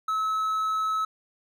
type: tone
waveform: triangle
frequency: 1294 Hz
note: E6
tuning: 32 cents flat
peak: -22 dBFS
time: 0.08-1.05 s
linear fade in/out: 5 ms
effects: none